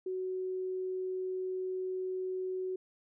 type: tone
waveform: sine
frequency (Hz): 372.2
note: F#4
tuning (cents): +10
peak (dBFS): -33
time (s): 0.06-2.76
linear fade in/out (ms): 5
effects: none